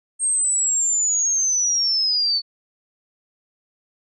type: linear sweep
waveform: sine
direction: down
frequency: 8540 to 4435 Hz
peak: -17 dBFS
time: 0.19-2.42 s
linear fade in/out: 50 ms
effects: none